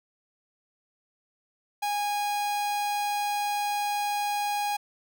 45% pulse tone, 823 Hz, G#5, 16 cents flat, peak -26 dBFS, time 1.82-4.77 s, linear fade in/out 10 ms, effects none

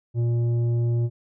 triangle tone with tanh clipping, 118.2 Hz, A#2, 24 cents sharp, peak -21 dBFS, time 0.14-1.1 s, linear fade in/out 50 ms, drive 12 dB, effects none

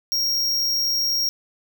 square tone, 5588 Hz, F8, in tune, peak -20 dBFS, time 0.12-1.29 s, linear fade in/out 0 ms, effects none

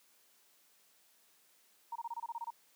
sine tone bursts, 932.3 Hz, A#5, in tune, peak -37 dBFS, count 10, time 1.92-2.505 s, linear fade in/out 5 ms, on 36 ms, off 25 ms, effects white hiss -68 dBFS RMS until 2.75 s + high-pass 200 Hz 12 dB/octave

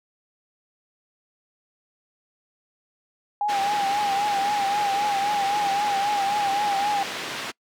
sine tone with vibrato, 811 Hz, G#5, 41 cents flat, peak -21 dBFS, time 3.41-7.03 s, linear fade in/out 2 ms, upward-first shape triangle, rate 3.8 Hz, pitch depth 66 cents each way
white band-pass noise, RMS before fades -32 dBFS, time 3.48-7.52 s, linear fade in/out 20 ms, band 170 to 3300 Hz, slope 12 dB/octave
effects noise-tail reverb RT60 0.1 s tail -25 dB re dry

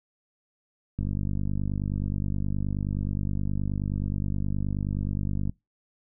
click train, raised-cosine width 5 ms, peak -17 dBFS, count 224, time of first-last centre 0.99-5.495 s, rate 49.5 Hz, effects noise-tail reverb RT60 0.2 s tail -24 dB re dry

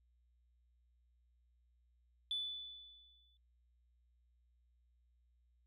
sine tone with exponential decay, 3482 Hz, A7, 19 cents flat, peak -34 dBFS, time 2.31-3.37 s, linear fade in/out 1 ms, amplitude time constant 230 ms, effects tanh soft clip ceiling -31 dBFS + added 60 Hz sine -70 dBFS peak until 5.66 s

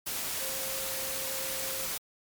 sine tone in noise, 532 Hz, C5, 29 cents sharp, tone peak -41 dBFS, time 0.4-1.87 s, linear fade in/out 10 ms, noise white, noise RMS -34 dBFS, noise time 0.06-1.98 s, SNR -10 dB, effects MP3 96 kbps

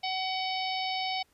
harmonic tone, 753 Hz, F#5, 30 cents sharp, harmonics 1 / 3 / 4 / 5 / 6 / 7, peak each -32 / -37 / -38 / -39 / -40 / -40 dBFS, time 0.03-1.23 s, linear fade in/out 10 ms, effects pink hiss -68 dBFS RMS until 1.33 s + resampled to 32000 Hz

